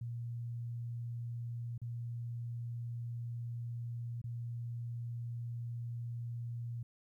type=tone with dropouts; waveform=sine; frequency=118.3 Hz; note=A#2; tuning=26 cents sharp; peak=-38 dBFS; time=0.01-6.83 s; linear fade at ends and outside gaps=5 ms; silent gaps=1.779-1.816 / 4.216-4.24 s; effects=13-bit